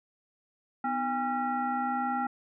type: tone with frequency modulation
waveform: sine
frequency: 808 Hz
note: G#5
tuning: 48 cents flat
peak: -27 dBFS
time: 0.84-2.27 s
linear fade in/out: 5 ms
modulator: 559 Hz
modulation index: 1.1
effects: none